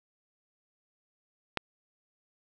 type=click; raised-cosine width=0.3 ms; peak=-12 dBFS; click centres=1.573 s; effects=9-bit